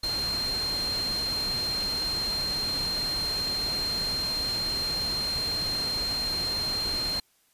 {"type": "tone in noise", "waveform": "sine", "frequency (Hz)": 4186, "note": "C8", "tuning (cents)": 0, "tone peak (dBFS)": -27, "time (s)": [0.03, 7.2], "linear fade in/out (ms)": 5, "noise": "pink", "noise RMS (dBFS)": -36, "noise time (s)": [0.03, 7.2], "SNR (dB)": 6, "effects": ["white hiss -66 dBFS RMS until 7.53 s", "resampled to 32000 Hz"]}